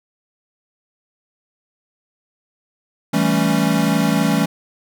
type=chord; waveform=square; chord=A dominant seventh; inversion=second; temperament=equal; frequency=164.81 / 196 / 220 / 277.2 Hz; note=E3 / G3 / A3 / C#4; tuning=0 / 0 / 0 / 0 cents; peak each=-21 dBFS; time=3.13-4.46 s; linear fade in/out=10 ms; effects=none